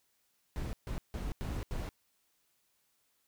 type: noise bursts at uneven times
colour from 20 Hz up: brown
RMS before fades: -37 dBFS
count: 5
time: 0.56-0.73 / 0.87-0.98 / 1.14-1.32 / 1.41-1.63 / 1.71-1.89 s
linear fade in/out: 0 ms
effects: white hiss -75 dBFS RMS until 3.27 s